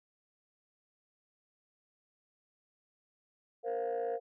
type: chord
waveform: sine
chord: Bb suspended second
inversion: none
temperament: equal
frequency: 466.2 / 523.3 / 698.5 Hz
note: Bb4 / C5 / F5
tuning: 0 / 0 / 0 cents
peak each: -33 / -37 / -36 dBFS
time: 3.63-4.2 s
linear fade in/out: 50 ms
effects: tanh soft clip ceiling -28 dBFS